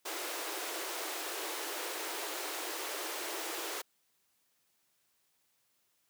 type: high-pass noise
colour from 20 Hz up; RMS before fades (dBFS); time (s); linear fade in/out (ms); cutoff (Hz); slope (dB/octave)
pink; -39; 0.05-3.82; 10; 310; 96
effects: white hiss -75 dBFS RMS until 6.09 s + high-pass 80 Hz 12 dB/octave